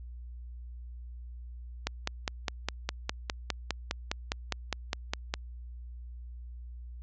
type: click train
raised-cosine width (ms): 0.2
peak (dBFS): -12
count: 18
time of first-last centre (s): 1.87-5.339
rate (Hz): 4.9
effects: added 60 Hz sine -41 dBFS peak until 7.02 s + resampled to 16000 Hz